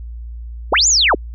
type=linear two-way sweep; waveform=sine; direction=up then down; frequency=196 to 7340 to 196 Hz; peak=-10 dBFS; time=0.72-1.15 s; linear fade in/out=5 ms; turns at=0.88 s; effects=added 58 Hz sine -27 dBFS peak until 1.34 s

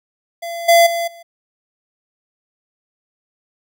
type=tone with level steps; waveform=square; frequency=680 Hz; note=F5; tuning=46 cents flat; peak=-25 / -8 / -19 / -38 dBFS; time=0.42-1.23 s; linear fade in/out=10 ms; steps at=0.68 / 0.86 / 1.07 s; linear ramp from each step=10 ms; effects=none

